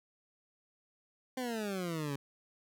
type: exponential sweep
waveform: 20% pulse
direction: down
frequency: 261.6 to 136.6 Hz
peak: -30 dBFS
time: 1.37-2.16 s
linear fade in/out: 5 ms
effects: none